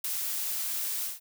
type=noise with ADSR envelope; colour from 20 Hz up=blue; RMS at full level=-30 dBFS; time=0.04-1.2 s; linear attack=5 ms; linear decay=10 ms; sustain=-2 dB; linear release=160 ms; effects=none